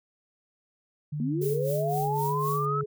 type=tone with vibrato; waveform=sine; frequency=146.83 Hz; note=D3; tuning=in tune; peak=-29 dBFS; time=1.12-2.84 s; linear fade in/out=10 ms; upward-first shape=square; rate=1.7 Hz; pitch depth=27 cents each way
type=linear sweep; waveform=sine; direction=up; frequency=220 to 1318.5 Hz; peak=-27 dBFS; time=1.2-2.81 s; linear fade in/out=2 ms
type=tone; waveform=sine; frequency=422 Hz; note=G#4; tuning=28 cents sharp; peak=-31 dBFS; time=1.41-2.86 s; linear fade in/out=10 ms
type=noise with tremolo; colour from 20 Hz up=violet; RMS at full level=-38 dBFS; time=1.41-2.66 s; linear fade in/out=10 ms; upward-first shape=sine; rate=3.9 Hz; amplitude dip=80%
effects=none